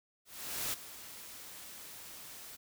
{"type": "noise with ADSR envelope", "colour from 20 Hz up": "white", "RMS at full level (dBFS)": -35, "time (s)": [0.25, 2.57], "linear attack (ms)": 480, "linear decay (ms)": 17, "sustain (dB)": -14, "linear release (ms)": 22, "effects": []}